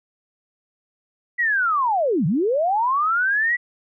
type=linear two-way sweep; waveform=sine; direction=down then up; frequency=1975.5 to 137.4 to 1975.5 Hz; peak=-17 dBFS; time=1.38-3.57 s; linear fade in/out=20 ms; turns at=2.26 s; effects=none